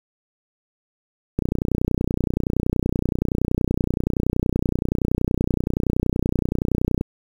click train, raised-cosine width 3 ms, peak -7 dBFS, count 173, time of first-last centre 1.39-7.011 s, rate 30.6 Hz, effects 7-bit

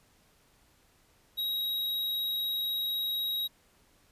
square tone, 3819 Hz, A#7, 41 cents sharp, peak -30 dBFS, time 1.37-3.48 s, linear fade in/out 20 ms, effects pink hiss -65 dBFS RMS until 4.11 s + resampled to 32000 Hz

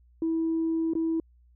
sine tone with dropouts, 326 Hz, E4, 19 cents flat, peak -23 dBFS, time 0.22-1.2 s, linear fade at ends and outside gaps 2 ms, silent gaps 0.935-0.952 s, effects tanh soft clip ceiling -20 dBFS + added 60 Hz sine -56 dBFS peak until 1.55 s

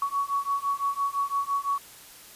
sine beating tone pair, 1118 / 1123.9 Hz, C#6 / C#6, +14 / +24 cents, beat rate 5.9 Hz, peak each -28 dBFS, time 0.02-1.78 s, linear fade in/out 2 ms, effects white hiss -48 dBFS RMS until 2.35 s + resampled to 32000 Hz

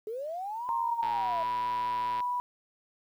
sine linear two-way sweep, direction up then down, 415.3 to 1068 to 649 Hz, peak -33 dBFS, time 0.07-1.43 s, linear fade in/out 2 ms, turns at 0.74 s
sine tone with pitch glide, 932.3 to 982 Hz, A#5 to B5, 0 to -10 cents, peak -28 dBFS, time 0.69-2.4 s, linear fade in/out 0 ms, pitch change +90 cents, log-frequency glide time 1.09-1.34 s
click train, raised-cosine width 0.3 ms, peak -26 dBFS, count 136, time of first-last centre 1.03-2.204 s, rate 115 Hz
effects 10-bit

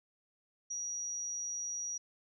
sine tone, 5770 Hz, F#8, 44 cents flat, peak -36 dBFS, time 0.7-1.98 s, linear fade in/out 10 ms, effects none

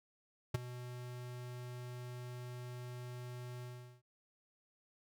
square tone with ADSR envelope, 123.6 Hz, B2, 2 cents sharp, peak -29 dBFS, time 0.54-4.02 s, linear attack 8 ms, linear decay 16 ms, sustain -16 dB, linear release 390 ms, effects none

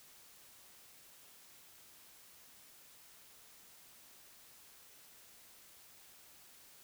silence, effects white hiss -60 dBFS RMS until 6.83 s

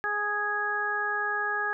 harmonic tone, 415.3 Hz, G#4, in tune, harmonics 1 / 2 / 3 / 4, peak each -37 / -34 / -33 / -28 dBFS, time 0.04-1.73 s, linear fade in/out 0 ms, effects none

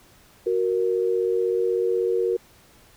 sine tone pair together, 370 / 466.2 Hz, F#4 / A#4, 0 / 0 cents, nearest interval major third, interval 400 cents, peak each -23 / -22 dBFS, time 0.46-2.37 s, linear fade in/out 10 ms, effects pink hiss -54 dBFS RMS until 2.96 s

